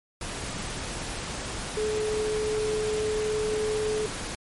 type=tone in noise; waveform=sine; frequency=428.6 Hz; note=A4; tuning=45 cents flat; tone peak=-25 dBFS; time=1.77-4.06 s; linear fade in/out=2 ms; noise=pink; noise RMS=-34 dBFS; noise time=0.21-4.35 s; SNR=+6 dB; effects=MP3 48 kbps